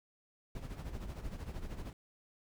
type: noise with tremolo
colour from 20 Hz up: brown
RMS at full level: -40 dBFS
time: 0.55-1.93 s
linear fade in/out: 2 ms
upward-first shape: sine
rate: 13 Hz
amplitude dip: 65%
effects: none